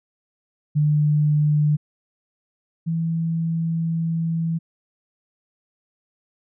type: tone pair in turn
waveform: sine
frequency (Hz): 149.7 / 164.5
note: D3 / E3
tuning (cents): +33 / -3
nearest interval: major second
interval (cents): 164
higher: second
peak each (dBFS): -15 / -20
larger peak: first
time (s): 0.75-1.77 / 2.86-4.59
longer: second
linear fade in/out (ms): 20
effects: none